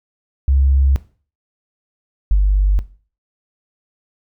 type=tone pair in turn; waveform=sine; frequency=68 / 49.04 Hz; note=C#2 / G1; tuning=-33 / +1 cents; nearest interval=tritone; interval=566 cents; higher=first; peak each=-10 / -8 dBFS; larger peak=second; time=0.48-0.96 / 2.31-2.79 s; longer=neither; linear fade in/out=0 ms; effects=noise-tail reverb RT60 0.4 s tail -17 dB re dry + tanh soft clip ceiling -5 dBFS